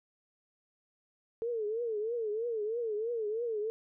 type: tone with vibrato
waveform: sine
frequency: 446.9 Hz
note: A4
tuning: 27 cents sharp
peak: -31 dBFS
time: 1.42-3.7 s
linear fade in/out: 0 ms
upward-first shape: triangle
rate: 3.1 Hz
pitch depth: 150 cents each way
effects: none